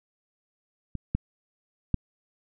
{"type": "clicks", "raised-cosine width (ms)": 5, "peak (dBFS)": [-20, -12, -10], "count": 3, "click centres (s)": [0.953, 1.15, 1.943], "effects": []}